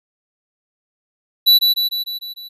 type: tone with echo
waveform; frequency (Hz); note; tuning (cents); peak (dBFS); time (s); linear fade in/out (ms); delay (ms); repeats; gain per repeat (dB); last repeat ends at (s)
square; 3951; B7; 0; -8; 1.46-1.59; 20; 150; 6; -4; 2.49
effects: resampled to 32000 Hz